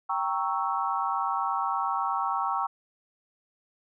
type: chord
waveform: sine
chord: G diminished seventh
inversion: none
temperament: equal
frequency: 784 / 932.3 / 1108.7 / 1318.5 Hz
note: G5 / Bb5 / Db6 / Fb6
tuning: 0 / 0 / 0 / 0 cents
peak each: -31 / -31 / -30 / -32 dBFS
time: 0.09-2.67 s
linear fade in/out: 10 ms
effects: none